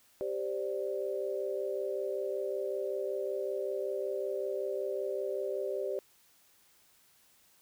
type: chord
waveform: sine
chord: G suspended fourth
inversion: none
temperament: just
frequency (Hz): 392 / 522.7 / 588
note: G4 / C5 / D5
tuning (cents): 0 / -2 / +2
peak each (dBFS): -35 / -37 / -37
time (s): 0.21-5.99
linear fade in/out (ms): 0
effects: white hiss -65 dBFS RMS until 7.61 s